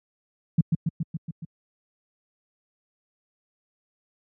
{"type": "tone with echo", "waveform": "sine", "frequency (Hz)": 162.1, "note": "E3", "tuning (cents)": -29, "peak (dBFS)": -14, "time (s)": [0.58, 0.61], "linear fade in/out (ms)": 5, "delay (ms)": 140, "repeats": 6, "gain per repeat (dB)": -3, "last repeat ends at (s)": 1.45, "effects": ["high-pass 80 Hz 12 dB/octave"]}